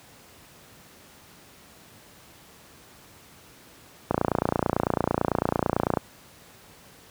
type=click train; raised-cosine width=1 ms; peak=-7 dBFS; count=55; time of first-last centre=4.11-5.972 s; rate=29 Hz; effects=pink hiss -51 dBFS RMS until 7.1 s + high-pass 80 Hz 12 dB/octave